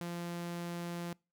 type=tone; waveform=sawtooth; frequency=172.5 Hz; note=F3; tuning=21 cents flat; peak=-34 dBFS; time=0.01-1.13 s; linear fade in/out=0 ms; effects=noise-tail reverb RT60 0.3 s tail -26 dB re dry